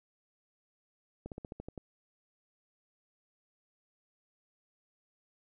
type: slowing click train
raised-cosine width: 2 ms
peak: -28 dBFS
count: 8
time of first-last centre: 1.26-1.778 s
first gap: 58 ms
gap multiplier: 1.08
effects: none